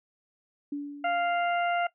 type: tone with exponential decay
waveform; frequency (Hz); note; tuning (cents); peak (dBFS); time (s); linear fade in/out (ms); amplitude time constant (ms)
sine; 287.8; D4; -35; -28; 0.72-1.69; 5; 210
type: harmonic tone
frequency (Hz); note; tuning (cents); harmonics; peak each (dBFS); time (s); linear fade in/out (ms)
697; F5; -4; 1 / 2 / 3 / 4; -26 / -32 / -36 / -38; 1.04-1.87; 5
effects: noise-tail reverb RT60 0.1 s tail -18 dB re dry